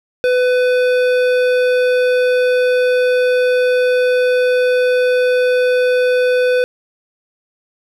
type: tone with hard clipping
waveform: sine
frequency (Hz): 500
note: B4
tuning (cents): +21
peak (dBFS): -13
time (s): 0.24-6.64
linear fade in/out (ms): 0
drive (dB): 13
effects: none